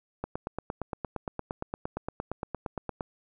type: click train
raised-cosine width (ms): 1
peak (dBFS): -18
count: 25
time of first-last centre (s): 0.24-3.008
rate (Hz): 8.67
effects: none